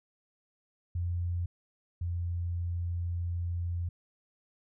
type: tone pair in turn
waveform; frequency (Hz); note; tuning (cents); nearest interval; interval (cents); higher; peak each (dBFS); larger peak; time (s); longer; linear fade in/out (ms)
sine; 87.31 / 86.66; F2 / F2; 0 / -13; unison; 13; first; -29 / -30; first; 0.95-1.46 / 2.01-3.89; second; 5
effects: none